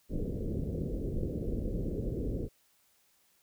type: low-pass noise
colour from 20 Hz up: pink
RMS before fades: -34 dBFS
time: 0.09-2.49 s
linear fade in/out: 50 ms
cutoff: 510 Hz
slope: 48 dB/octave
effects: white hiss -69 dBFS RMS until 3.42 s